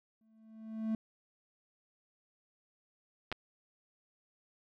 triangle tone with exponential growth, 220.7 Hz, A3, 5 cents sharp, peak -27 dBFS, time 0.21-0.95 s, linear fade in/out 2 ms, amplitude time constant 160 ms
clicks, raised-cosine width 0.3 ms, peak -21 dBFS, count 2, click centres 3.317 / 3.325 s
effects none

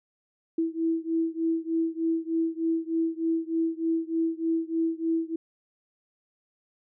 sine beating tone pair, 326.3 / 329.6 Hz, E4 / E4, -18 / 0 cents, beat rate 3.3 Hz, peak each -27 / -28 dBFS, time 0.58-5.36 s, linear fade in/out 5 ms, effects none

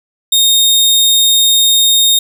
sawtooth tone, 3700 Hz, A#7, 14 cents flat, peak -4 dBFS, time 0.32-2.19 s, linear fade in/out 5 ms, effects none

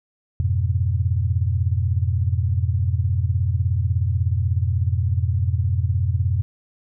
sine chord, F diminished, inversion none, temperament equal, 87.31 / 103.83 / 123.47 Hz, F2 / Ab2 / Cb3, 0 / 0 / 0 cents, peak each -20 / -23 / -24 dBFS, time 0.4-6.42 s, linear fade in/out 0 ms, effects none

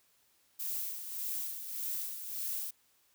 violet noise with tremolo, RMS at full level -36 dBFS, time 0.59-2.71 s, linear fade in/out 10 ms, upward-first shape sine, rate 1.7 Hz, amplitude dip 55%, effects white hiss -70 dBFS RMS until 3.14 s

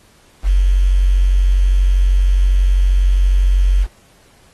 sine tone with quantisation, 46.25 Hz, F#1, in tune, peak -9 dBFS, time 0.43-3.87 s, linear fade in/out 50 ms, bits 6, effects pink hiss -51 dBFS RMS until 4.53 s + AAC 32 kbps

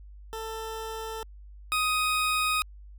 20% pulse tone pair in turn, 444.4 / 1251.2 Hz, A4 / D#6, +17 / +9 cents, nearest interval octave + tritone, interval 1792 cents, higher second, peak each -29 / -19 dBFS, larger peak second, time 0.33-1.23 / 1.72-2.62 s, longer neither, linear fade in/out 0 ms, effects added 50 Hz sine -44 dBFS peak until 2.98 s

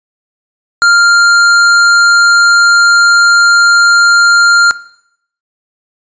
square tone, 1396.9 Hz, F6, in tune, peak -5 dBFS, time 0.82-4.71 s, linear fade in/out 0 ms, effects noise-tail reverb RT60 0.7 s tail -17 dB re dry + resampled to 16000 Hz

